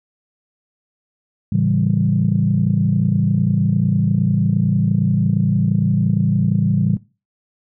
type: chord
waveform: sine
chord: A dominant seventh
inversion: none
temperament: equal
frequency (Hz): 110 / 138.59 / 164.81 / 196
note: A2 / C#3 / E3 / G3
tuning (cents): 0 / 0 / 0 / 0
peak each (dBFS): -19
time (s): 1.52-6.97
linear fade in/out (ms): 5
effects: noise-tail reverb RT60 0.3 s tail -19 dB re dry + tanh soft clip ceiling -4 dBFS